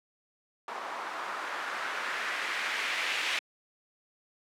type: noise with low-pass filter sweep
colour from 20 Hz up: blue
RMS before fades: -34 dBFS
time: 0.68-3.39 s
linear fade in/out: 2 ms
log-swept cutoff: 1000 to 2500 Hz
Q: 1.7
effects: high-pass 300 Hz 12 dB/octave